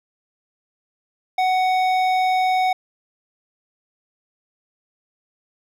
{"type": "tone with hard clipping", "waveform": "sine", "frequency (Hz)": 744, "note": "F#5", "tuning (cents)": 9, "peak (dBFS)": -18, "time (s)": [1.38, 2.73], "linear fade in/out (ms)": 5, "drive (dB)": 11, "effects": []}